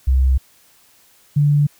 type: tone pair in turn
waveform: sine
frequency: 65.41 / 145.83 Hz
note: C2 / D3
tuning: 0 / -12 cents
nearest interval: octave + major second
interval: 1388 cents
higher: second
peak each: -11 dBFS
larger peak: neither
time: 0.07-0.38 / 1.36-1.67 s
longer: neither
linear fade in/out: 10 ms
effects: white hiss -53 dBFS RMS until 1.79 s